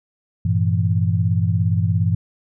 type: chord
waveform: sine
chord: E diminished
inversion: first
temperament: equal with one note detuned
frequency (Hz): 98 / 115.2 / 164.81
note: G2 / Bb2 / E3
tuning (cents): 0 / -20 / 0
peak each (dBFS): -18 / -21 / -21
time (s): 0.45-2.15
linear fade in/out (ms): 5
effects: none